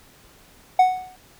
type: tone with exponential decay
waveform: triangle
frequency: 740 Hz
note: F#5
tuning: in tune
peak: -7 dBFS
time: 0.79-1.16 s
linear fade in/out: 5 ms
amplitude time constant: 80 ms
effects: pink hiss -52 dBFS RMS until 1.39 s